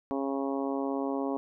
harmonic tone, 137.2 Hz, C#3, 17 cents flat, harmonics 2 / 3 / 4 / 5 / 6 / 7 / 8, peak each -31 / -35 / -37 / -39 / -41 / -42 / -43 dBFS, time 0.11-1.37 s, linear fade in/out 0 ms, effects none

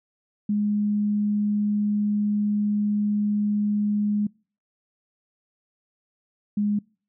sine tone pair in turn, 207.7 / 206.8 Hz, G#3 / G#3, 0 / -7 cents, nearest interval unison, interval 7 cents, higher first, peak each -20 dBFS, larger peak neither, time 0.49-4.27 / 6.57-6.79 s, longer first, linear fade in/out 5 ms, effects noise-tail reverb RT60 0.4 s tail -26 dB re dry

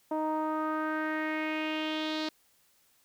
sawtooth tone with low-pass filter sweep, 311.1 Hz, D#4, in tune, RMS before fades -32 dBFS, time 0.11-2.29 s, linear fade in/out 5 ms, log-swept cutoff 820 to 4300 Hz, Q 3.7, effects white hiss -67 dBFS RMS until 3.04 s

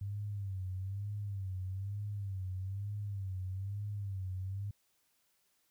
sine tone with vibrato, 98 Hz, G2, in tune, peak -36 dBFS, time 0.01-4.71 s, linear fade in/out 5 ms, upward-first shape sine, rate 1.1 Hz, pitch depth 94 cents each way, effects white hiss -75 dBFS RMS until 5.7 s

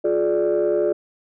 sine chord, D diminished, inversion first, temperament just, 352.4 / 422.9 / 587.3 Hz, F4 / Ab4 / D5, +16 / +31 / 0 cents, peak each -20 dBFS, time 0.04-0.93 s, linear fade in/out 10 ms, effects tanh soft clip ceiling -12 dBFS

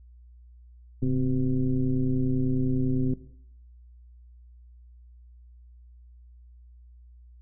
sine tone with frequency modulation, 137 Hz, C#3, 20 cents flat, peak -21 dBFS, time 1.02-3.14 s, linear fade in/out 5 ms, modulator 122 Hz, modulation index 1.4, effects noise-tail reverb RT60 0.7 s tail -17 dB re dry + added 60 Hz sine -48 dBFS peak until 7.41 s

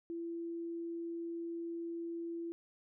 sine tone, 336.7 Hz, E4, 37 cents sharp, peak -38 dBFS, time 0.1-2.52 s, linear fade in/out 0 ms, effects none

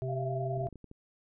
harmonic tone, 130 Hz, C3, 11 cents flat, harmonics 1 / 3 / 5, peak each -33 / -38 / -40 dBFS, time 0.02-0.67 s, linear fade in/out 0 ms
sine tone with vibrato, 680 Hz, F5, 46 cents flat, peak -36 dBFS, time 0.08-0.69 s, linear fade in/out 10 ms, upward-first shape sine, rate 9.3 Hz, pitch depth 38 cents each way
clicks, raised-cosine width 3 ms, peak -35 dBFS, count 8, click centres 0.576 / 0.609 / 0.642 / 0.686 / 0.727 / 0.757 / 0.843 / 0.914 s
effects none

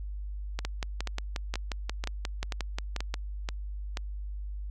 two click trains, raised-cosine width 0.2 ms, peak -16 / -15 dBFS, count 8 / 15, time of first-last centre 0.59-3.972 / 0.65-3.141 s, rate 2.07 / 5.62 Hz, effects added 50 Hz sine -34 dBFS peak until 4.7 s

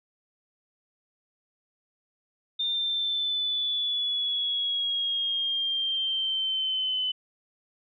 sine exponential sweep, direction down, 3615 to 3015 Hz, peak -25 dBFS, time 2.59-7.12 s, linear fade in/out 10 ms, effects none

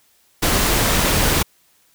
pink noise, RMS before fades -17 dBFS, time 0.42-1.43 s, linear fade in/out 10 ms, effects white hiss -58 dBFS RMS until 1.94 s

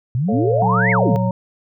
sine exponential two-way sweep, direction up then down, 114.1 to 2240 to 114.1 Hz, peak -16 dBFS, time 0.15-1.16 s, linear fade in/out 0 ms, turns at 0.91 s
sine chord, A augmented, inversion none, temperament equal, 440 / 554.4 / 698.5 Hz, A4 / C#5 / E#5, 0 / 0 / 0 cents, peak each -24 / -27 / -26 dBFS, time 0.28-1.17 s, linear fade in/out 10 ms
sine tone, 116.54 Hz, A#2, in tune, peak -19 dBFS, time 0.32-1.31 s, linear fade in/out 20 ms
harmonic tone, 185 Hz, F#3, in tune, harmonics 1 / 3 / 5, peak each -19 / -24 / -26 dBFS, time 0.62-1.31 s, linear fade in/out 2 ms
effects none

